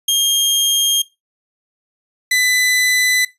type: tone pair in turn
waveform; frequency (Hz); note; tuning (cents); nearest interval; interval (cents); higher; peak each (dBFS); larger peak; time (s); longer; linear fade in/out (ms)
sawtooth; 3220 / 2001; G7 / B6; +46 / +22; minor sixth; 824; first; -9; neither; 0.08-1.02 / 2.31-3.25; neither; 5
effects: noise-tail reverb RT60 0.2 s tail -18 dB re dry + resampled to 32000 Hz